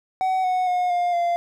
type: tone with pitch steps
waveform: triangle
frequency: 752 / 736.5 / 721.4 / 706.5 / 692 Hz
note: F#5 / F#5 / F#5 / F5 / F5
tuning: +28 / -8 / -44 / +20 / -16 cents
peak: -17 dBFS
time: 0.21-1.36 s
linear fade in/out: 0 ms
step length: 230 ms
effects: none